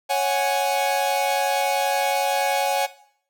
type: chord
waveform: 45% pulse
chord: C# suspended fourth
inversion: none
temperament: equal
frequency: 554.4 / 740 / 830.6 Hz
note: C#5 / F#5 / G#5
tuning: 0 / 0 / 0 cents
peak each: -25 / -24 / -23 dBFS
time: 0.09-2.87 s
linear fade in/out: 20 ms
effects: noise-tail reverb RT60 0.6 s tail -17 dB re dry